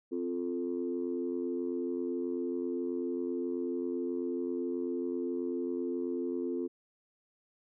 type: chord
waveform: sine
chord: F major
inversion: second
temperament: equal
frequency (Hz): 261.6 / 349.2 / 440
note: C4 / F4 / A4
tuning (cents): 0 / 0 / 0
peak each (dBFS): -35 / -34 / -38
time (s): 0.11-6.68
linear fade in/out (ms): 20
effects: tanh soft clip ceiling -23 dBFS